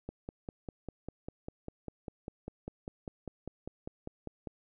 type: click train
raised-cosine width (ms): 2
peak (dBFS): -26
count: 23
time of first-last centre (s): 0.09-4.472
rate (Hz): 5.02
effects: none